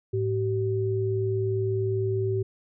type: tone pair together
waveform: sine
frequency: 107.9 / 383.3 Hz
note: A2 / G4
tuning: -33 / -39 cents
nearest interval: octave + minor seventh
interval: 2194 cents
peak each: -26 dBFS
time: 0.13-2.43 s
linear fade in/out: 10 ms
effects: none